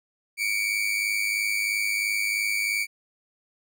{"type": "tone pair together", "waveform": "40% pulse", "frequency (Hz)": [2246, 2349], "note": ["C#7", "D7"], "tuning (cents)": [22, 0], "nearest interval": "minor second", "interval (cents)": 78, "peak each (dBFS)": -26, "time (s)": [0.37, 2.87], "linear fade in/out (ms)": 50, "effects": []}